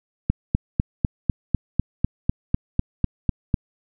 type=click train; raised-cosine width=5 ms; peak=-5 dBFS; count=14; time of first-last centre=0.3-3.542 s; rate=4.01 Hz; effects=none